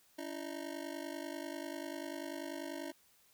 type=ring-modulated tone; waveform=25% pulse; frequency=310 Hz; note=D#4; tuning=6 cents flat; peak=-34 dBFS; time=0.18-2.92 s; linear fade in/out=10 ms; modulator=25.1 Hz; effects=white hiss -68 dBFS RMS until 3.33 s